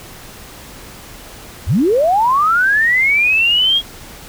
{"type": "linear sweep", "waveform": "sine", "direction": "up", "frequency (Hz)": [49, 3306], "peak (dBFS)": -10, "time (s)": [1.66, 3.82], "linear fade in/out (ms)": 50, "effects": ["pink hiss -36 dBFS RMS until 4.28 s"]}